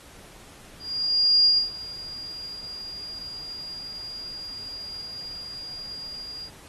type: tone with ADSR envelope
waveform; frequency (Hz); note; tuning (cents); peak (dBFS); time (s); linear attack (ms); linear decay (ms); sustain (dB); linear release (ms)
sine; 4826; D8; +46; -14; 0.79-6.51; 660; 250; -20; 66
effects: pink hiss -49 dBFS RMS until 6.68 s + AAC 32 kbps